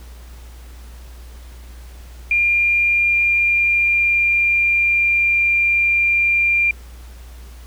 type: tone with pitch glide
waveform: sine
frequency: 2400 to 2386 Hz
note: D7 to D7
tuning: +37 to +27 cents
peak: -13 dBFS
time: 2.31-6.71 s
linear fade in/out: 2 ms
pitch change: -10 cents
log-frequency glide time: 2.91-5.42 s
effects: added 60 Hz sine -35 dBFS peak until 7.66 s + pink hiss -47 dBFS RMS until 7.66 s